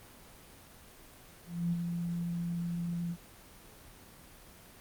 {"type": "tone with ADSR envelope", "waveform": "sine", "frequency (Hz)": 171.6, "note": "F3", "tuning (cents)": -30, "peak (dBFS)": -27, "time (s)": [1.46, 3.17], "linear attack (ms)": 260, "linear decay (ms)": 27, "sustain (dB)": -5, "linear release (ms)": 60, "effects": ["pink hiss -54 dBFS RMS until 4.8 s", "Opus 24 kbps"]}